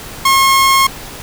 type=tone; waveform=sawtooth; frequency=1079 Hz; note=C#6; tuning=47 cents flat; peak=-4 dBFS; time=0.25-0.87 s; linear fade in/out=5 ms; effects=pink hiss -30 dBFS RMS until 1.22 s